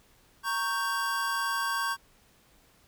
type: chord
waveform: square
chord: G diminished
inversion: first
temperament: equal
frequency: 932.3 / 1108.7 / 1568 Hz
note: Bb5 / Db6 / G6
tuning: 0 / 0 / 0 cents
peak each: -36 / -32 / -32 dBFS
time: 0.43-1.97 s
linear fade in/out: 50 ms
effects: pink hiss -62 dBFS RMS until 2.87 s